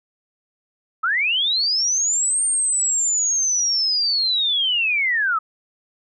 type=linear two-way sweep; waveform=sine; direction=up then down; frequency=1244.5 to 8800 to 1244.5 Hz; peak=-17 dBFS; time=1.03-5.39 s; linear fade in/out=10 ms; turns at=2.44 s; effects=none